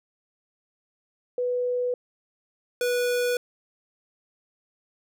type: tone pair in turn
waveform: sine / square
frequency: 493.9 / 489.6 Hz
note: B4 / B4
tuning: 0 / -15 cents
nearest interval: unison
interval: 15 cents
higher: first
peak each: -23 dBFS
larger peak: neither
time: 1.38-1.94 / 2.81-3.37 s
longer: neither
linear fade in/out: 2 ms
effects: none